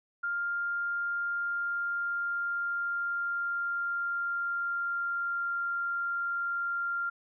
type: tone with pitch glide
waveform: sine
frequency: 1400 to 1390.3 Hz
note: F6 to F6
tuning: +4 to -8 cents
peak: -29 dBFS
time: 0.23-7.1 s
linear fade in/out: 10 ms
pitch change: -12 cents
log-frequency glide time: 1.35-5.55 s
effects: none